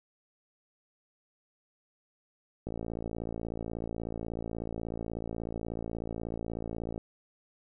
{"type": "click train", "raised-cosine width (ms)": 2, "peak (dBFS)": -23, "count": 244, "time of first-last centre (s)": [2.67, 6.979], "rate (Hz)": 56.4, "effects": []}